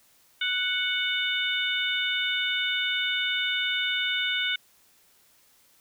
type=harmonic tone with a mistuned harmonic; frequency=740 Hz; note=F#5; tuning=in tune; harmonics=2 / 3 / 4 / 5; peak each=-30 / -30 / -30 / -30 dBFS; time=0.41-4.56 s; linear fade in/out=5 ms; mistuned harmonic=5; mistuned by=-42 cents; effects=white hiss -61 dBFS RMS until 5.8 s